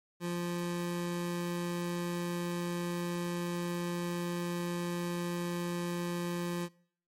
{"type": "tone", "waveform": "25% pulse", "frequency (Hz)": 174.1, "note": "F3", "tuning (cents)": -5, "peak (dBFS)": -29, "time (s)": [0.2, 6.69], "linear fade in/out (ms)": 50, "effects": ["noise-tail reverb RT60 0.6 s tail -23 dB re dry", "MP3 64 kbps"]}